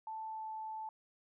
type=tone with pitch glide; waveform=sine; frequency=880 to 874.9 Hz; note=A5 to A5; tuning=0 to -10 cents; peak=-40 dBFS; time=0.07-0.89 s; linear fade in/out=2 ms; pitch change=-10 cents; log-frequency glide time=0.27-0.46 s; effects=none